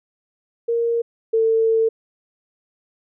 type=tone pair in turn; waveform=sine; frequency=466.2 / 448.6 Hz; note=A#4 / A4; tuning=0 / +34 cents; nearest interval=minor second; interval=66 cents; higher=first; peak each=-17 / -14 dBFS; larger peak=second; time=0.68-1.02 / 1.33-1.89 s; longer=second; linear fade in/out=10 ms; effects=none